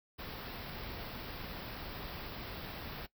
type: band-stop noise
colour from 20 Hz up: pink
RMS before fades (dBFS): -44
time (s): 0.18-3.07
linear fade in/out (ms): 20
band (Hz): 5300 to 13000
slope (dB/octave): 96
effects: noise-tail reverb RT60 0.1 s tail -18 dB re dry